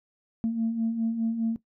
sine beating tone pair, 222.8 / 227.7 Hz, A3 / A#3, +22 / -40 cents, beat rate 4.9 Hz, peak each -32 / -24 dBFS, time 0.44-1.56 s, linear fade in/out 0 ms, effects noise-tail reverb RT60 0.1 s tail -17 dB re dry + tanh soft clip ceiling -19 dBFS

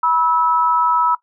sine tone pair together, 975.4 / 1302 Hz, B5 / E6, -22 / -22 cents, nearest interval perfect fourth, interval 500 cents, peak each -16 dBFS, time 0.03-1.15 s, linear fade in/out 5 ms, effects noise-tail reverb RT60 0.1 s tail -18 dB re dry

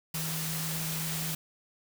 sine tone in noise, 160 Hz, D#3, 49 cents sharp, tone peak -35 dBFS, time 0.14-1.35 s, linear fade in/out 5 ms, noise white, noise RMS -35 dBFS, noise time 0.14-1.35 s, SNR -3 dB, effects none

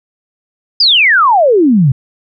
sine exponential sweep, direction down, 5090 to 123.3 Hz, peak -5 dBFS, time 0.8-1.92 s, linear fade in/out 5 ms, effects none

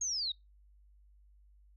sine linear sweep, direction down, 6645 to 3683 Hz, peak -32 dBFS, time 0.01-0.32 s, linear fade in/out 5 ms, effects noise-tail reverb RT60 0.2 s tail -26 dB re dry + added 50 Hz sine -59 dBFS peak until 1.76 s

